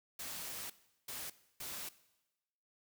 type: noise bursts at uneven times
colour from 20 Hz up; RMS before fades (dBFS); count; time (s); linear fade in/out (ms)
white; -44; 3; 0.19-0.7 / 1.08-1.3 / 1.6-1.89; 5
effects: noise-tail reverb RT60 1.0 s tail -18 dB re dry